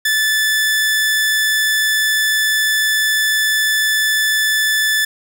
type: tone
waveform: sawtooth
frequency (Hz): 1746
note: A6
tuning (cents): -14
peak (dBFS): -10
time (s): 0.05-5.05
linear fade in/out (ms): 5
effects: 8-bit